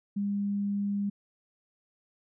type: tone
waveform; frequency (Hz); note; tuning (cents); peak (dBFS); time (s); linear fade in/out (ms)
sine; 201.8; G#3; -49; -27; 0.16-1.1; 10
effects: none